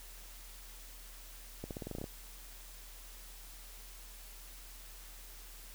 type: accelerating click train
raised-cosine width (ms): 2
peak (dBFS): -27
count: 10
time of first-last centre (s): 1.64-2.042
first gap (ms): 68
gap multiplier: 0.89
effects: added 40 Hz sine -51 dBFS peak until 5.74 s + white hiss -54 dBFS RMS until 5.74 s